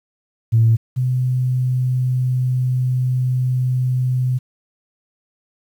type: tone pair in turn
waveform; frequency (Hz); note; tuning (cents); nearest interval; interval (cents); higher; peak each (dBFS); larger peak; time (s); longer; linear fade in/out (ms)
sine; 113.8 / 127.1; A#2 / C3; -41 / -50; major second; 191; second; -9 / -15; first; 0.52-0.77 / 0.96-4.39; second; 20
effects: tanh soft clip ceiling -5 dBFS + 8-bit